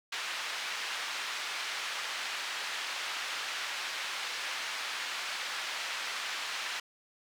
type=band-pass noise; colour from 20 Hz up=pink; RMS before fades=-37 dBFS; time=0.12-6.8 s; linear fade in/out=5 ms; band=1400 to 4500 Hz; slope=12 dB/octave; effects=none